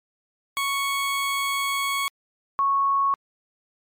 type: tone pair in turn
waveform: 20% pulse / sine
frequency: 1108.7 / 1104.6 Hz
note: C#6 / C#6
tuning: 0 / -6 cents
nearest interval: unison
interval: 6 cents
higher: first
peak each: -18 dBFS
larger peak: neither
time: 0.57-2.08 / 2.59-3.14 s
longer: first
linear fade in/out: 0 ms
effects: MP3 96 kbps